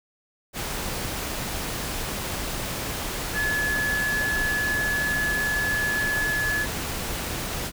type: tone in noise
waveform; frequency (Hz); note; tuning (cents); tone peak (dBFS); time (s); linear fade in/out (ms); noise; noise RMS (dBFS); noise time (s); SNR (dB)
sine; 1709; G#6; +49; -23; 3.33-6.67; 50; pink; -30; 0.53-7.72; +4
effects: none